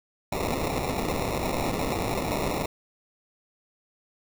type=noise with sample-and-hold; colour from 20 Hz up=blue; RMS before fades=-28 dBFS; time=0.32-2.66 s; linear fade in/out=5 ms; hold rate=1575 Hz; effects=none